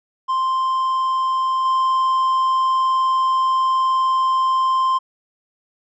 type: tone with level steps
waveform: triangle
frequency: 1046.5 Hz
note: C6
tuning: in tune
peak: -15 / -13 dBFS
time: 0.28-4.99 s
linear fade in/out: 20 ms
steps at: 1.65 s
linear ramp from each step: 5 ms
effects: resampled to 16000 Hz